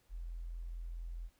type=tone; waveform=sine; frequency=42.25 Hz; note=E1; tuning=43 cents sharp; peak=-40 dBFS; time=0.09-1.3 s; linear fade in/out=50 ms; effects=pink hiss -73 dBFS RMS until 1.39 s